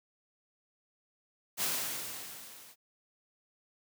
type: noise with level ramp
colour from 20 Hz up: white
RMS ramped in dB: -30 to -55 dBFS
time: 1.57-2.76 s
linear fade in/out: 50 ms
effects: high-pass 100 Hz 12 dB/octave